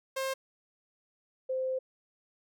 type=tone pair in turn; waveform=sawtooth / sine; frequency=532 / 519.8 Hz; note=C5 / C5; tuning=+29 / -11 cents; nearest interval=unison; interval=40 cents; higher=first; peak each=-27 / -29 dBFS; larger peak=first; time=0.16-0.34 / 1.49-1.79 s; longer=second; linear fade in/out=10 ms; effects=none